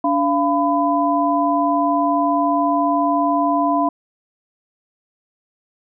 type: tone cluster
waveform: sine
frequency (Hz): 288.5 / 687 / 1003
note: D4 / F5 / B5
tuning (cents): -31 / -29 / +26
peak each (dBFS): -19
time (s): 0.04-3.89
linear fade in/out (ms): 5
effects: none